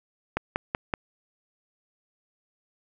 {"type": "click train", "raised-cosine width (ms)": 0.5, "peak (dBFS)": -10, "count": 4, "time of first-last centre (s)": [0.37, 0.938], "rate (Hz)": 5.28, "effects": []}